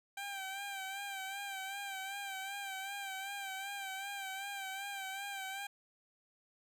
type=tone with vibrato; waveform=15% pulse; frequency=784 Hz; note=G5; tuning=in tune; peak=-34 dBFS; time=0.17-5.67 s; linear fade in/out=5 ms; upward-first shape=sine; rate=2.6 Hz; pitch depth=48 cents each way; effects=none